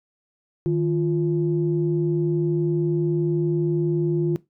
sine tone pair together, 154.9 / 347.7 Hz, D#3 / F4, -7 / -8 cents, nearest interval octave + major second, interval 1399 cents, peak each -21 dBFS, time 0.66-4.36 s, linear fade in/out 0 ms, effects noise-tail reverb RT60 0.2 s tail -19 dB re dry + tanh soft clip ceiling -11 dBFS

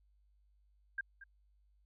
sine tone with echo, 1600 Hz, G6, 35 cents sharp, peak -34 dBFS, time 0.98-1.01 s, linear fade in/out 5 ms, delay 230 ms, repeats 1, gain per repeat -15 dB, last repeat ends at 1.24 s, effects added 50 Hz sine -67 dBFS peak until 1.85 s

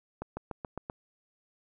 accelerating click train, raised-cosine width 1 ms, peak -22 dBFS, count 6, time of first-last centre 0.22-0.899 s, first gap 150 ms, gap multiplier 0.95, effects none

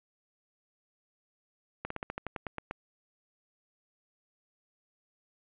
slowing click train, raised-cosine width 0.5 ms, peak -20 dBFS, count 11, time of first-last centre 1.85-2.711 s, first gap 54 ms, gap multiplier 1.1, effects resampled to 8000 Hz + 9-bit

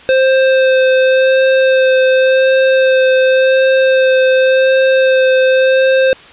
square tone with vibrato, 523.3 Hz, C5, in tune, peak -8 dBFS, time 0.09-6.13 s, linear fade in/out 0 ms, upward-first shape sine, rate 0.9 Hz, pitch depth 12 cents each way, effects white hiss -37 dBFS RMS until 6.32 s + resampled to 8000 Hz

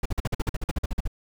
brown noise bursts, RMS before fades -24 dBFS, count 15, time 0.03-1.078 s, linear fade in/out 5 ms, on 26 ms, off 47 ms, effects none

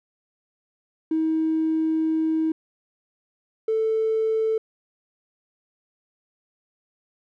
triangle tone pair in turn, 318.5 / 442 Hz, D#4 / A4, +41 / +8 cents, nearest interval tritone, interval 567 cents, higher second, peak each -16 dBFS, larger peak neither, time 1.11-2.52 / 3.68-4.58 s, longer first, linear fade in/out 5 ms, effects tanh soft clip ceiling -17 dBFS

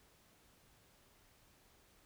silence, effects pink hiss -68 dBFS RMS until 2.05 s

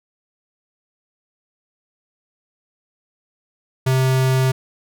square tone, 130.81 Hz, C3, in tune, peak -15 dBFS, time 3.86-4.52 s, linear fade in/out 10 ms, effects none

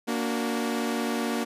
sawtooth chord, Bb augmented, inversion none, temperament equal with one note detuned, 233.1 / 289.1 / 370 Hz, Bb3 / D4 / F#4, 0 / -27 / 0 cents, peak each -24 / -28 / -30 dBFS, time 0.07-1.45 s, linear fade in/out 20 ms, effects resampled to 32000 Hz

